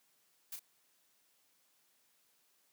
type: noise with echo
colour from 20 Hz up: blue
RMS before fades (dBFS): -43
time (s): 0.52-0.56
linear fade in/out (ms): 5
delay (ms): 34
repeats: 1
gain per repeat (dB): -6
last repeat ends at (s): 0.594
effects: white hiss -73 dBFS RMS until 2.72 s + high-pass 150 Hz 12 dB/octave